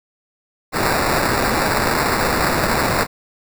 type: noise with sample-and-hold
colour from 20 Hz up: blue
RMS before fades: -18 dBFS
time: 0.72-3.07 s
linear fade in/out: 50 ms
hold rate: 3150 Hz
effects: none